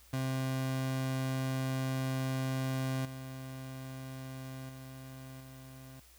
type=tone with level steps; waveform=30% pulse; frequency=131.7 Hz; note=C3; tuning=12 cents sharp; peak=-29 / -39 / -43 / -46 dBFS; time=0.13-6 s; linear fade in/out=5 ms; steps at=3.05 / 4.69 / 5.4 s; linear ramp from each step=5 ms; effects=added 60 Hz sine -61 dBFS peak until 6.18 s + white hiss -61 dBFS RMS until 6.18 s